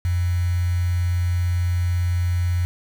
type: tone with quantisation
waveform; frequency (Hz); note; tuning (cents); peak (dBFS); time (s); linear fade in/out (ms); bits
sine; 88.2; F2; +18; -18; 0.05-2.65; 0; 6
effects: none